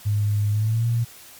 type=tone with pitch glide; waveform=sine; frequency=103.83 to 117.22 Hz; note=G#2 to A#2; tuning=0 to +10 cents; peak=-18 dBFS; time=0.05-1.05 s; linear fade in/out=20 ms; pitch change=+210 cents; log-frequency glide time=0.51-0.87 s; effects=white hiss -45 dBFS RMS until 1.39 s + MP3 96 kbps